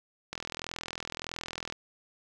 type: click train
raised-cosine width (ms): 0.2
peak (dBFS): -18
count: 59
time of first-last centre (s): 0.33-1.724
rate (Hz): 41.6
effects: none